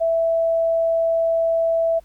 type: tone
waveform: sine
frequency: 660 Hz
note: E5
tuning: 2 cents sharp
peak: -16 dBFS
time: 0-2 s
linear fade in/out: 20 ms
effects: added 50 Hz sine -49 dBFS peak until 2.04 s + pink hiss -60 dBFS RMS until 2.04 s